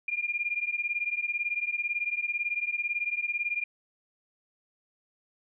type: beating tone pair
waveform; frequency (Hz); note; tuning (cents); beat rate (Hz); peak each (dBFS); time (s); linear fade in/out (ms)
sine; 2402 / 2420; D7 / D#7; +38 / -49; 18; -31; 0.08-3.64; 5
effects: none